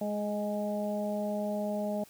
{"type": "harmonic tone with a mistuned harmonic", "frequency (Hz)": 207.7, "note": "G#3", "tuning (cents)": 0, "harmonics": [1, 2, 3, 4], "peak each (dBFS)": [-33, -41, -33, -42], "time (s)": [0.01, 2.04], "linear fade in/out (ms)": 5, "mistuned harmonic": 2, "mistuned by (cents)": 15, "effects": ["white hiss -57 dBFS RMS until 2.09 s"]}